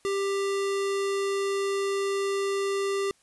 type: tone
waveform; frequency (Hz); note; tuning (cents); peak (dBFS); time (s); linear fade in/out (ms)
square; 395.1; G4; +14; -26; 0.05-3.11; 0
effects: white hiss -64 dBFS RMS until 3.22 s + resampled to 24000 Hz